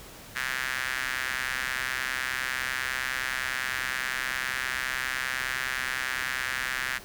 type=tone with high-pass filter; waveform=sawtooth; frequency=129.8 Hz; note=C3; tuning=13 cents flat; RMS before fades=-31 dBFS; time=0.35-6.99 s; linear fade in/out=20 ms; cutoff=1700 Hz; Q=3.4; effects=pink hiss -46 dBFS RMS until 7.04 s